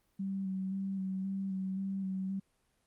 sine tone with vibrato, 191.9 Hz, G3, 37 cents flat, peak -33 dBFS, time 0.19-2.4 s, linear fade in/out 10 ms, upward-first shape square, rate 1.9 Hz, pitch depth 20 cents each way, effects pink hiss -75 dBFS RMS until 2.86 s + Opus 32 kbps

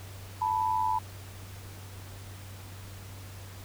sine tone pair together, 880 / 981.1 Hz, A5 / B5, 0 / -12 cents, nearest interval major second, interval 188 cents, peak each -28 dBFS, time 0.41-0.99 s, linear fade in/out 10 ms, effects added 96 Hz sine -43 dBFS peak until 3.64 s + pink hiss -49 dBFS RMS until 3.64 s

